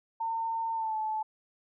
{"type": "tone with pitch glide", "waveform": "sine", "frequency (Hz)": [907, 868.5], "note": ["A#5", "A5"], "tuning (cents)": [-48, -23], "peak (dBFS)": -29, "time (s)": [0.2, 1.23], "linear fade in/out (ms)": 10, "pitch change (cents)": -75, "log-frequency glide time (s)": [0.73, 0.96], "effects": []}